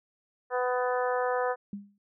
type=harmonic tone; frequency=249.8 Hz; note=B3; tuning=20 cents sharp; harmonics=2 / 3 / 4 / 5 / 6 / 7; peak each=-28 / -32 / -34 / -36 / -38 / -39 dBFS; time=0.5-1.56 s; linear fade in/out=50 ms
type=tone with exponential decay; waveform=sine; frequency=201.7 Hz; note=G3; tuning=50 cents sharp; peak=-31 dBFS; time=1.73-1.98 s; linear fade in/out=2 ms; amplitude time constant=53 ms
effects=none